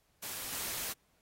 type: noise with level steps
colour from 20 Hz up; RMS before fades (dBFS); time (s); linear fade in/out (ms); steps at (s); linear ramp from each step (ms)
white; -41 / -38; 0.22-0.93; 10; 0.52; 10
effects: pink hiss -73 dBFS RMS until 1.21 s + AAC 48 kbps